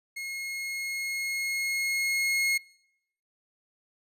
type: tone with level ramp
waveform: 40% pulse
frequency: 2160 Hz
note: C#7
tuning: 45 cents flat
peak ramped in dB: -33 to -22 dBFS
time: 0.16-2.58 s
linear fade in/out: 10 ms
effects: noise-tail reverb RT60 0.8 s tail -25 dB re dry + resampled to 32000 Hz